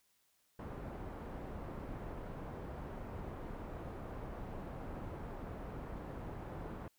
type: low-pass noise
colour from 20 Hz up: pink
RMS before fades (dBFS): -45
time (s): 0.59-6.88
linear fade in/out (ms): 2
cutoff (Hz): 1000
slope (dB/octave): 12
effects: white hiss -75 dBFS RMS until 6.98 s